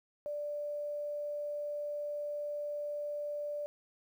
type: tone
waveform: sine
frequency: 587.3 Hz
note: D5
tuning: in tune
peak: -35 dBFS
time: 0.26-3.66 s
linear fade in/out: 0 ms
effects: 11-bit